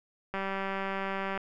click train, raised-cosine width 0.5 ms, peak -19 dBFS, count 202, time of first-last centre 0.34-1.376 s, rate 194 Hz, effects none

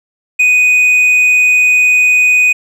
sine tone with hard clipping, 2489 Hz, D#7, in tune, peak -7 dBFS, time 0.39-2.53 s, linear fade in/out 10 ms, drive 3 dB, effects none

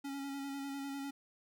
square tone with vibrato, 277.2 Hz, C#4, in tune, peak -40 dBFS, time 0.04-1.11 s, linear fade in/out 10 ms, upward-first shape square, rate 10 Hz, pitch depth 19 cents each way, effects none

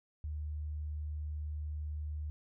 sine tone, 75.5 Hz, D2, 48 cents sharp, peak -36 dBFS, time 0.24-2.3 s, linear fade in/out 0 ms, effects none

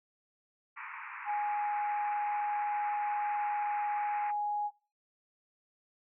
pink band-pass noise, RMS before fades -44 dBFS, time 0.76-4.32 s, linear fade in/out 20 ms, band 880 to 2500 Hz, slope 96 dB/octave
sine tone, 830.6 Hz, G#5, in tune, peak -30 dBFS, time 1.25-4.71 s, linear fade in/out 50 ms
effects noise-tail reverb RT60 0.3 s tail -19 dB re dry

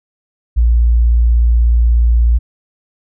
sine tone, 58.27 Hz, A#1, in tune, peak -7 dBFS, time 0.56-2.39 s, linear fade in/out 20 ms, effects none

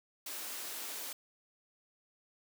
white high-pass noise, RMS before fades -42 dBFS, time 0.26-1.13 s, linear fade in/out 5 ms, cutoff 250 Hz, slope 24 dB/octave, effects none

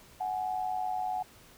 sine tone pair together, 742 / 842.8 Hz, F#5 / G#5, +5 / +25 cents, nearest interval major second, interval 220 cents, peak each -31 / -36 dBFS, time 0.2-1.23 s, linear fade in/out 10 ms, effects pink hiss -56 dBFS RMS until 1.57 s

